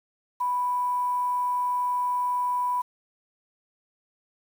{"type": "tone with quantisation", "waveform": "sine", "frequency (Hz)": 987.8, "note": "B5", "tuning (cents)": 0, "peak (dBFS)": -23, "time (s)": [0.4, 2.82], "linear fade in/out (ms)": 10, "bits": 8, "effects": []}